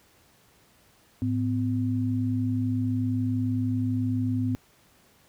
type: tone pair together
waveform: sine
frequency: 106.79 / 254 Hz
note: G#2 / B3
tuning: +49 / +49 cents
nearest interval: octave + minor third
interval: 1500 cents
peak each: -26 dBFS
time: 1.22-4.55 s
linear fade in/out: 0 ms
effects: pink hiss -60 dBFS RMS until 5.28 s + high-pass 60 Hz 12 dB/octave